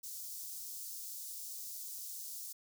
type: high-pass noise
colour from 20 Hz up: white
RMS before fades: -45 dBFS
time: 0.03-2.53 s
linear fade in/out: 10 ms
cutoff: 5000 Hz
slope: 24 dB/octave
effects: none